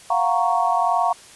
sine chord, Gb major seventh, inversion third, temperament equal, 698.5 / 740 / 932.3 / 1108.7 Hz, F5 / Gb5 / Bb5 / Db6, 0 / 0 / 0 / 0 cents, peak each -21 / -23 / -22 / -23 dBFS, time 0.1-1.13 s, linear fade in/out 5 ms, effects white hiss -45 dBFS RMS until 1.35 s + resampled to 24000 Hz

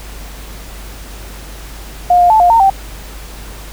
sine tone with pitch steps, 712 / 706 / 874 / 707 / 913 / 778 Hz, F5 / F5 / A5 / F5 / A#5 / G5, +33 / +19 / -12 / +21 / -36 / -13 cents, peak -5 dBFS, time 2.1-2.7 s, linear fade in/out 5 ms, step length 100 ms, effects added 50 Hz sine -29 dBFS peak until 3.72 s + pink hiss -34 dBFS RMS until 3.72 s

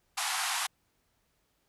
pink band-pass noise, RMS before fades -32 dBFS, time 0.17-0.67 s, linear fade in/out 10 ms, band 720 to 12000 Hz, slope 96 dB/octave, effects pink hiss -74 dBFS RMS until 1.68 s

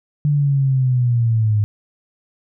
sine linear sweep, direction down, 148.4 to 103.3 Hz, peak -13 dBFS, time 0.25-1.64 s, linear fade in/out 0 ms, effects none

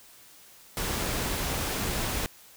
pink noise, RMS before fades -30 dBFS, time 0.77-2.26 s, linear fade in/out 0 ms, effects white hiss -53 dBFS RMS until 2.56 s

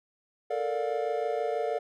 triangle chord, Bb major seventh, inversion third, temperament equal with one note detuned, 440 / 466.2 / 587.3 / 710.7 Hz, A4 / Bb4 / D5 / F5, 0 / 0 / 0 / +30 cents, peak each -31 dBFS, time 0.5-1.79 s, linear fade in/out 10 ms, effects none

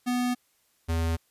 square tone pair in turn, 246.9 / 82.39 Hz, B3 / E2, 0 / 0 cents, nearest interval octave + perfect fifth, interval 1900 cents, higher first, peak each -25 dBFS, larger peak neither, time 0.06-0.35 / 0.88-1.17 s, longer neither, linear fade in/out 20 ms, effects white hiss -68 dBFS RMS until 1.3 s + resampled to 32000 Hz

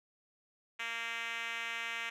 5% pulse tone with band-pass filter, 230.7 Hz, A#3, 18 cents flat, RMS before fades -39 dBFS, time 0.79-2.1 s, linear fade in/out 10 ms, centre 2400 Hz, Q 1.6, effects none

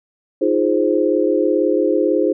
sine chord, F minor seventh, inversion third, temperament equal, 311.1 / 349.2 / 415.3 / 523.3 Hz, Eb4 / F4 / Ab4 / C5, 0 / 0 / 0 / 0 cents, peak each -19 dBFS, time 0.41-2.33 s, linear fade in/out 10 ms, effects none

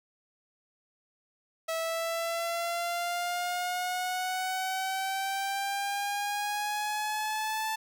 sawtooth exponential sweep, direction up, 650 to 880 Hz, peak -26 dBFS, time 1.68-7.76 s, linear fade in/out 10 ms, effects 11-bit

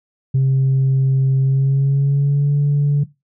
sine tone with pitch glide, 133.7 to 144.13 Hz, C3 to D3, +38 to -32 cents, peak -10 dBFS, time 0.34-3.04 s, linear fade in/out 10 ms, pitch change +130 cents, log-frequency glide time 1.4-2.55 s, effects noise-tail reverb RT60 0.2 s tail -17 dB re dry + tanh soft clip ceiling -10 dBFS

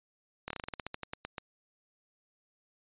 slowing click train, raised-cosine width 0.3 ms, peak -21 dBFS, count 15, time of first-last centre 0.48-1.382 s, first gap 24 ms, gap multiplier 1.14, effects resampled to 8000 Hz

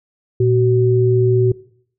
sine tone pair together, 117.3 / 376.5 Hz, A#2 / F#4, +11 / +30 cents, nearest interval octave + minor sixth, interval 2019 cents, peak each -14 dBFS, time 0.4-1.52 s, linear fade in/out 5 ms, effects noise-tail reverb RT60 0.6 s tail -20 dB re dry

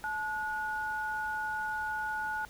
sine tone pair together, 864 / 1453.1 Hz, A5 / F#6, -32 / -32 cents, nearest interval major sixth, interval 900 cents, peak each -35 / -34 dBFS, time 0.04-2.45 s, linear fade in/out 0 ms, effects added 60 Hz sine -59 dBFS peak until 2.49 s + pink hiss -54 dBFS RMS until 2.49 s

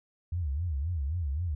sine tone with vibrato, 77.78 Hz, D#2, in tune, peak -28 dBFS, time 0.32-1.55 s, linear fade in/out 5 ms, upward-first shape sine, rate 3.8 Hz, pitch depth 250 cents each way, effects none

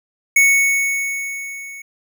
square tone with level ramp, 2216 Hz, C#7, 1 cent flat, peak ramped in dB -9 to -33 dBFS, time 0.36-1.82 s, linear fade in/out 5 ms, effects none

